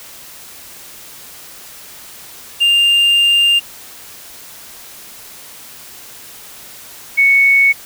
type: tone pair in turn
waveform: triangle / sine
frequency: 2800 / 2217 Hz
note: F7 / C#7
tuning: +4 / 0 cents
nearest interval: major third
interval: 404 cents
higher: first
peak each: -7 dBFS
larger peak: neither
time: 2.6-3.6 / 7.17-7.73 s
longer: first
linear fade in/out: 20 ms
effects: white hiss -36 dBFS RMS until 7.85 s